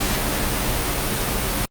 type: noise with comb filter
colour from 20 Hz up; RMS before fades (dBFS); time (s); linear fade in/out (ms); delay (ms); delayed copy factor
pink; -22; 0-1.66; 10; 12; -0.55
effects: Opus 48 kbps